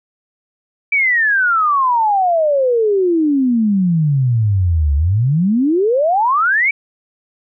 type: exponential two-way sweep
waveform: sine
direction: down then up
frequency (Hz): 2334 to 69.3 to 2334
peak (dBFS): -11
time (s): 0.92-6.71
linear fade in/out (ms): 5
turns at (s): 4.95
effects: none